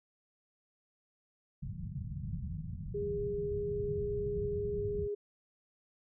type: low-pass noise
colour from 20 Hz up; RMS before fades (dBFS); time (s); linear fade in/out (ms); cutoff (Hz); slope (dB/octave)
white; -40; 1.62-5.08; 10; 180; 48
type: tone with pitch glide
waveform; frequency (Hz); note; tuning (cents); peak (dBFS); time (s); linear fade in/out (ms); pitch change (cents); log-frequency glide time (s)
sine; 408.4 to 411.2; G#4 to G#4; -29 to -17; -33; 2.94-5.15; 10; +12; 3.04-3.97
effects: none